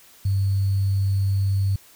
sine tone with sample-and-hold, 97.8 Hz, G2, 4 cents flat, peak -18 dBFS, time 0.25-1.76 s, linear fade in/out 5 ms, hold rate 4410 Hz, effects white hiss -51 dBFS RMS until 1.95 s

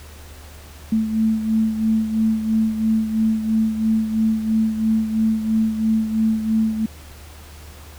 sine beating tone pair, 220 / 223 Hz, A3 / A3, 0 / +23 cents, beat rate 3 Hz, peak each -17 / -24 dBFS, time 0.92-6.86 s, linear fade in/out 5 ms, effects added 75 Hz sine -39 dBFS peak until 7.98 s + pink hiss -44 dBFS RMS until 7.98 s

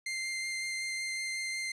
sawtooth tone with vibrato, 2093 Hz, C7, in tune, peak -30 dBFS, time 0.06-1.72 s, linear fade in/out 5 ms, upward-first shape triangle, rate 5.4 Hz, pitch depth 9 cents each way, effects resampled to 24000 Hz

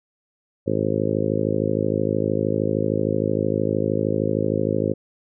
harmonic tone, 53.1 Hz, G#1, 39 cents sharp, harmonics 2 / 3 / 4 / 5 / 6 / 7 / 8 / 9 / 10, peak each -28 / -28 / -28 / -28 / -28 / -28 / -28 / -28 / -28 dBFS, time 0.66-4.94 s, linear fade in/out 20 ms, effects none

